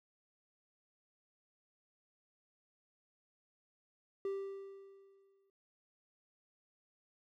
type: tone with exponential decay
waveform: triangle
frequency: 392 Hz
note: G4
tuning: in tune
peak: -32 dBFS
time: 4.25-5.5 s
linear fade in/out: 2 ms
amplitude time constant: 270 ms
effects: none